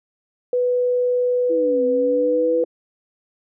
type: tone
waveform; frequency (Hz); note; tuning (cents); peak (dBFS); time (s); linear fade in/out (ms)
sine; 494.5; B4; +2; -16; 0.53-2.64; 2
type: linear two-way sweep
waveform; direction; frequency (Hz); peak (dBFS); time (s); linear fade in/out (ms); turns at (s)
sine; down then up; 340.1 to 256.2 to 340.1; -23; 1.49-2.65; 20; 1.85
effects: none